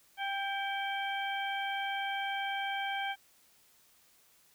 harmonic tone with a mistuned harmonic, 790 Hz, G5, 13 cents sharp, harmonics 1 / 2 / 3 / 4, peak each -35 / -38 / -40 / -41 dBFS, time 0.17-3.16 s, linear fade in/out 50 ms, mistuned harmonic 3, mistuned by -46 cents, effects white hiss -65 dBFS RMS until 4.54 s

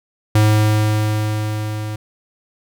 square tone with level ramp, 107 Hz, A2, 48 cents flat, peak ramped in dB -10 to -24 dBFS, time 0.35-1.96 s, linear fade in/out 5 ms, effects none

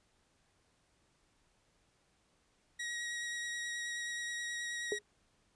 sawtooth tone with vibrato, 1899 Hz, A#6, 32 cents sharp, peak -34 dBFS, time 2.79-4.99 s, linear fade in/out 10 ms, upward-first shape triangle, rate 9.4 Hz, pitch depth 13 cents each way
sine tone with exponential decay, 415.3 Hz, G#4, in tune, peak -28 dBFS, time 4.92-5.02 s, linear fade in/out 1 ms, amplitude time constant 20 ms
effects pink hiss -73 dBFS RMS until 5.55 s + resampled to 22050 Hz

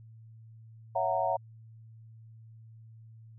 sine chord, F# dominant seventh, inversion second, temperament just, 555 / 666 / 740 / 925 Hz, C#5 / E5 / F#5 / A#5, +2 / +18 / 0 / -14 cents, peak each -34 / -31 / -31 / -32 dBFS, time 0.95-1.37 s, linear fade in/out 10 ms, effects added 112 Hz sine -49 dBFS peak until 3.38 s

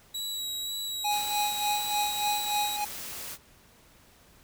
sawtooth tone with vibrato, 3884 Hz, B7, 30 cents flat, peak -29 dBFS, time 0.14-2.77 s, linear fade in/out 10 ms, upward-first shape sine, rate 1.9 Hz, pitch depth 16 cents each way
square tone with tremolo, 830.6 Hz, G#5, in tune, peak -26 dBFS, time 1.04-2.85 s, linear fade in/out 10 ms, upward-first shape sine, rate 3.4 Hz, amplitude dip 70%
white noise, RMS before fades -39 dBFS, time 1.09-3.38 s, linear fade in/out 50 ms
effects pink hiss -58 dBFS RMS until 4.43 s

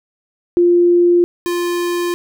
sine / square tone pair in turn, 349.2 / 349.2 Hz, F4 / F4, 0 / 0 cents, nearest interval unison, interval 0 cents, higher neither, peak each -8 / -17 dBFS, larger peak first, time 0.57-1.24 / 1.46-2.14 s, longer second, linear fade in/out 0 ms, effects none

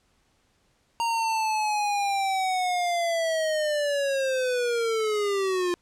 square linear sweep, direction down, 932.3 to 349.2 Hz, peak -24 dBFS, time 1-5.74 s, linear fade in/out 0 ms, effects pink hiss -67 dBFS RMS until 5.81 s + low-pass 9000 Hz 12 dB/octave

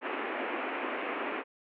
pink band-pass noise, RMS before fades -35 dBFS, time 0.01-1.44 s, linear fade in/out 50 ms, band 260 to 2700 Hz, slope 48 dB/octave, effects none

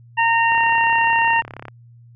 harmonic tone, 920 Hz, A#5, 23 cents flat, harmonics 1 / 2 / 3, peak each -16 / -19 / -21 dBFS, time 0.17-1.42 s, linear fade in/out 20 ms
click train, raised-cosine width 0.5 ms, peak -18 dBFS, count 41, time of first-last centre 0.52-1.683 s, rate 34.4 Hz
effects added 118 Hz sine -43 dBFS peak until 2.15 s

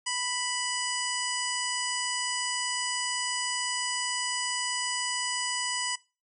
harmonic tone, 987.8 Hz, B5, in tune, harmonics 1 / 2 / 3 / 5 / 6 / 7 / 8 / 9, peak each -36 / -36 / -35 / -35 / -40 / -39 / -37 / -37 dBFS, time 0.06-5.96 s, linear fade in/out 10 ms, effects noise-tail reverb RT60 0.3 s tail -21 dB re dry

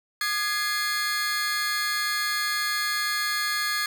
40% pulse tone cluster, 1219 / 1673 / 2086 / 4325 Hz, D#6 / G#6 / C7 / C#8, -36 / +12 / -6 / -43 cents, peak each -31 / -27 / -32 / -29 dBFS, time 0.21-3.86 s, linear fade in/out 2 ms, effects none

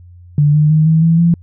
sine tone with pitch steps, 146.83 / 151.13 / 155.56 / 160.12 / 164.81 / 169.64 Hz, D3 / D3 / D#3 / D#3 / E3 / E3, 0 / +50 / 0 / +50 / 0 / +50 cents, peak -7 dBFS, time 0.38-1.34 s, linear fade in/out 2 ms, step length 160 ms, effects added 88 Hz sine -36 dBFS peak until 1.42 s

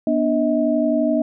sine tone cluster, 243.3 / 295 / 636 Hz, B3 / D4 / D#5, -26 / +8 / +38 cents, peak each -20 dBFS, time 0.07-1.22 s, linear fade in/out 2 ms, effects none

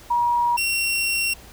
sine / sawtooth tone pair in turn, 956 / 2735 Hz, A#5 / F7, +43 / -37 cents, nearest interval octave + tritone, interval 1820 cents, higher second, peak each -17 dBFS, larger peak neither, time 0.1-0.57 / 0.57-1.34 s, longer second, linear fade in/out 10 ms, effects added 60 Hz sine -48 dBFS peak until 1.52 s + pink hiss -46 dBFS RMS until 1.52 s

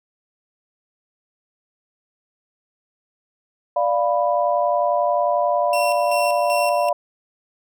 sine chord, B diminished, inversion first, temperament equal, 587.3 / 698.5 / 987.8 Hz, D5 / F5 / B5, 0 / 0 / 0 cents, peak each -20 / -20 / -23 dBFS, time 3.76-6.93 s, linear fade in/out 5 ms
sawtooth tone with tremolo, 2716 Hz, F7, 49 cents flat, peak -21 dBFS, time 5.73-6.89 s, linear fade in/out 2 ms, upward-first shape square, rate 2.6 Hz, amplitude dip 60%
effects none

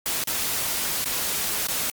white noise with dropouts, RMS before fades -26 dBFS, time 0.06-1.9 s, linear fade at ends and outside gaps 0 ms, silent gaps 0.238-0.273 / 1.043-1.058 / 1.67-1.685 s, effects Opus 48 kbps

